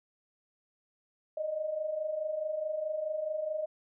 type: tone pair together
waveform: sine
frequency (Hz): 597.6 / 622.3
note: D5 / D#5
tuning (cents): +30 / 0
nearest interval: minor second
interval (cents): 70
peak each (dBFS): -38 / -32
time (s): 1.37-3.66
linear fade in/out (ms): 5
effects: none